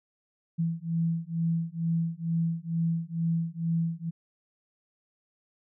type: beating tone pair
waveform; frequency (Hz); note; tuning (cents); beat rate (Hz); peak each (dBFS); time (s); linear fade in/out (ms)
sine; 164.81 / 167.01; E3 / E3; 0 / +23; 2.2; -29; 0.58-4.11; 20
effects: none